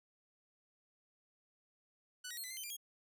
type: tone with pitch steps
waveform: 10% pulse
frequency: 1487 / 1899 / 4255 / 2009 / 2088 / 3076 / 2390 / 3287 Hz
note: F#6 / A#6 / C8 / B6 / C7 / G7 / D7 / G#7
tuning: +8 / +32 / +28 / +29 / -4 / -33 / +30 / -19 cents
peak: -35 dBFS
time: 2.24-2.768 s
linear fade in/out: 10 ms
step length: 66 ms
effects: none